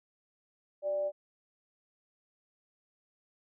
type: tone with frequency modulation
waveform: sine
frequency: 587.3 Hz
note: D5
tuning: in tune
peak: -29 dBFS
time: 0.82-1.12 s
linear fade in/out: 50 ms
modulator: 213 Hz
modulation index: 0.2
effects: none